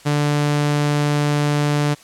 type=tone; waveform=sawtooth; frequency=146.83 Hz; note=D3; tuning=in tune; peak=-12 dBFS; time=0.05-1.95 s; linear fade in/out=20 ms; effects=white hiss -46 dBFS RMS until 2.03 s + low-pass 9000 Hz 12 dB/octave